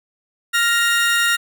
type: tone pair together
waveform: 30% pulse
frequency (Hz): 1400 / 1870.2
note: F6 / A#6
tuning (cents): +4 / +5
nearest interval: perfect fourth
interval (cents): 501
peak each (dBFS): -15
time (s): 0.53-1.37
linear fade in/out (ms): 20
effects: none